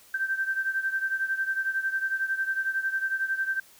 sine beating tone pair, 1560 / 1571 Hz, G6 / G6, -9 / +3 cents, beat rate 11 Hz, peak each -27 / -31 dBFS, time 0.14-3.6 s, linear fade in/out 5 ms, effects white hiss -55 dBFS RMS until 3.79 s

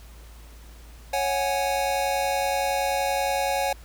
square chord, C# suspended fourth, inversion none, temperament equal with one note detuned, 552.4 / 740 / 830.6 Hz, C#5 / F#5 / G#5, -6 / 0 / 0 cents, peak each -28 dBFS, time 1.13-3.73 s, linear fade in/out 5 ms, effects added 56 Hz sine -43 dBFS peak until 3.84 s + pink hiss -52 dBFS RMS until 3.84 s

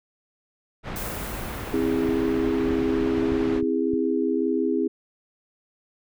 pink low-pass noise, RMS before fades -33 dBFS, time 0.83-3.62 s, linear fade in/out 50 ms, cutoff 2300 Hz, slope 12 dB/octave
blue noise with exponential decay, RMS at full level -34 dBFS, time 0.96-3.45 s, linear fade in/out 0 ms, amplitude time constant 540 ms
sine chord, C augmented, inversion none, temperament just, 261.6 / 327 / 408.8 Hz, C4 / E4 / G#4, 0 / -14 / -27 cents, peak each -25 dBFS, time 1.73-4.88 s, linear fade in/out 10 ms
click train, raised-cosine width 5 ms, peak -23 dBFS, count 7, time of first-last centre 2.09-3.936 s, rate 3.25 Hz
effects none

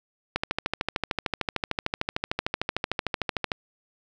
click train, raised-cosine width 0.3 ms, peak -9 dBFS, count 43, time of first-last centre 0.36-3.518 s, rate 13.3 Hz, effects none

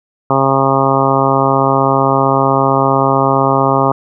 harmonic tone, 135.6 Hz, C#3, 38 cents flat, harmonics 1 / 2 / 3 / 4 / 5 / 6 / 7 / 8 / 9, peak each -18 / -18 / -18 / -18 / -18 / -18 / -18 / -18 / -18 dBFS, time 0.3-3.92 s, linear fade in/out 2 ms, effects none

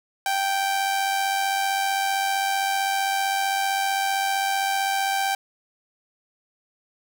sawtooth tone with amplitude modulation, 782 Hz, G5, 4 cents flat, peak -16 dBFS, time 0.26-5.35 s, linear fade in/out 2 ms, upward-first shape sine, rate 95.5 Hz, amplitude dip 40%, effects none

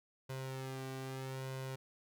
sawtooth tone with flanger, 132.2 Hz, C3, 18 cents sharp, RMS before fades -43 dBFS, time 0.29-1.76 s, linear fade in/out 10 ms, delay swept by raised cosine 2 to 2.61 ms, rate 0.79 Hz, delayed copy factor +0.75, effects none

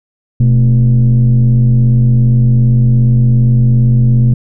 sine tone with frequency modulation, 123.47 Hz, B2, in tune, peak -4 dBFS, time 0.4-4.34 s, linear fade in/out 5 ms, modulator 97.4 Hz, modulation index 0.57, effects tanh soft clip ceiling -2 dBFS

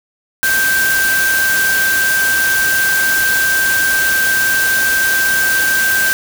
sine tone in noise, 1568 Hz, G6, in tune, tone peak -12 dBFS, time 0.43-6.13 s, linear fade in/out 0 ms, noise white, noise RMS -19 dBFS, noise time 0.43-6.13 s, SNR +4 dB, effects none

